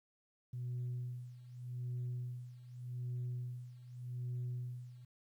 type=tone with tremolo; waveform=sine; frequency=123.47 Hz; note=B2; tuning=in tune; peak=-35 dBFS; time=0.53-5.05 s; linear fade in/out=5 ms; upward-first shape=sine; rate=0.84 Hz; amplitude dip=85%; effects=tanh soft clip ceiling -35 dBFS + 12-bit